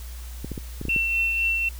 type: clicks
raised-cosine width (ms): 3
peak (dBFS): -18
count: 7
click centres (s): 0.446 / 0.517 / 0.578 / 0.814 / 0.853 / 0.884 / 0.963
type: tone with tremolo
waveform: sine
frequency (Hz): 2701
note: E7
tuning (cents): +42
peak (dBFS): -19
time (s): 0.89-1.69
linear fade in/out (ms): 5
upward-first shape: triangle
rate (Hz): 3.9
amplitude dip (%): 35
effects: added 60 Hz sine -34 dBFS peak until 1.79 s + white hiss -46 dBFS RMS until 1.79 s